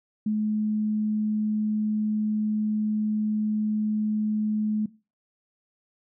sine tone, 213.5 Hz, G#3, 48 cents sharp, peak -22 dBFS, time 0.26-4.86 s, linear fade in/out 5 ms, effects noise-tail reverb RT60 0.3 s tail -19 dB re dry

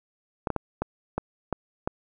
clicks, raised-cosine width 1 ms, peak -12 dBFS, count 7, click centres 0.472 / 0.503 / 0.563 / 0.82 / 1.18 / 1.527 / 1.875 s, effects none

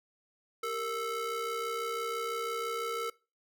square ring-modulated tone, 430 Hz, A4, 40 cents flat, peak -30 dBFS, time 0.63-3.1 s, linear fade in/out 5 ms, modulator 893 Hz, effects noise-tail reverb RT60 0.3 s tail -22 dB re dry

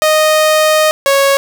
sawtooth tone pair in turn, 620 / 552.4 Hz, D#5 / C#5, -6 / -6 cents, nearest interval major second, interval 200 cents, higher first, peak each -4 dBFS, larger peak neither, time 0.02-0.91 / 1.06-1.37 s, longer first, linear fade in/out 0 ms, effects none

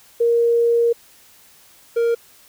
sine / triangle tone pair in turn, 468.6 / 466.6 Hz, A#4 / A#4, +9 / +2 cents, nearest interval unison, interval 7 cents, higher first, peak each -13 dBFS, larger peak neither, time 0.2-0.93 / 1.96-2.15 s, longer first, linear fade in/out 10 ms, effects white hiss -50 dBFS RMS until 2.48 s

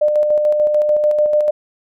sine tone with tremolo, 600 Hz, D5, 37 cents sharp, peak -10 dBFS, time 0.01-1.51 s, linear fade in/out 10 ms, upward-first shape square, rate 6.8 Hz, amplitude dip 35%, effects none

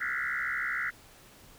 sine tone with frequency modulation, 1700 Hz, G#6, 40 cents sharp, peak -29 dBFS, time 0-0.91 s, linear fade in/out 20 ms, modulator 66.5 Hz, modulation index 5.2, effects pink hiss -55 dBFS RMS until 1.58 s

